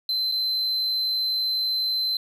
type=tone with dropouts; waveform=triangle; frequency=4076 Hz; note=C8; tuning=46 cents flat; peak=-21 dBFS; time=0.09-2.17 s; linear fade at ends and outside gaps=2 ms; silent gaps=0.316-0.321 s; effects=none